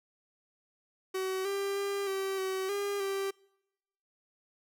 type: tone with pitch steps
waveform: 45% pulse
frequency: 377.6 / 396.3 / 398.9 / 386.8 / 379.6 / 403.5 / 391.3 Hz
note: F#4 / G4 / G4 / G4 / F#4 / G#4 / G4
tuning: +35 / +19 / +30 / -23 / +44 / -50 / -3 cents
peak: -31 dBFS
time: 1.14-3.31 s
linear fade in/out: 10 ms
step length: 310 ms
effects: noise-tail reverb RT60 0.9 s tail -26 dB re dry